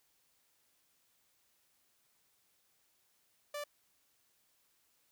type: tone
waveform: sawtooth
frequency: 586 Hz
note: D5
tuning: 4 cents flat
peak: -35 dBFS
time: 3.54-3.64 s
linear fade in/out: 5 ms
effects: white hiss -74 dBFS RMS until 5.11 s